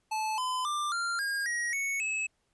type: tone with pitch steps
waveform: square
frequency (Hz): 869 / 1015.7 / 1187.1 / 1387.4 / 1621.6 / 1895.3 / 2215 / 2589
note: A5 / B5 / D6 / F6 / G#6 / A#6 / C#7 / E7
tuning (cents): -22 / +48 / +18 / -12 / -42 / +28 / -2 / -32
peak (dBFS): -30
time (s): 0.11-2.27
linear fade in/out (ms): 10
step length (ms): 270
effects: pink hiss -75 dBFS RMS until 2.53 s + resampled to 24000 Hz